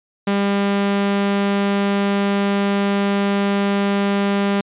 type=tone; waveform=sawtooth; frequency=200 Hz; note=G3; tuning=35 cents sharp; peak=-12 dBFS; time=0.27-4.61 s; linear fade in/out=5 ms; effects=resampled to 8000 Hz